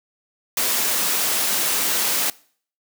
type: high-pass noise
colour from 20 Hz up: white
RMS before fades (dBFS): -21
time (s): 0.57-2.3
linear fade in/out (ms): 2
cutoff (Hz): 190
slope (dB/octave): 12
effects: noise-tail reverb RT60 0.5 s tail -22 dB re dry